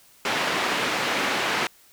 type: band-pass noise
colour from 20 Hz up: white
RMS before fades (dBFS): -25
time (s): 0.25-1.67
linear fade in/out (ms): 2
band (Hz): 190 to 2500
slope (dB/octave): 12
effects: white hiss -55 dBFS RMS until 1.92 s